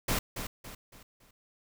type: noise with echo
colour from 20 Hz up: pink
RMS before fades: -29 dBFS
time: 0.08-0.19 s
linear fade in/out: 5 ms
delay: 280 ms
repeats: 4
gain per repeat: -8 dB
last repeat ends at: 1.31 s
effects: none